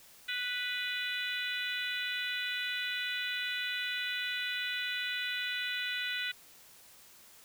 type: harmonic tone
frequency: 493.9 Hz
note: B4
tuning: in tune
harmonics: 3 / 4 / 5 / 6 / 7 / 8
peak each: -38 / -39 / -40 / -41 / -41 / -42 dBFS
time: 0.28-6.32 s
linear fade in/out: 10 ms
effects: white hiss -57 dBFS RMS until 7.44 s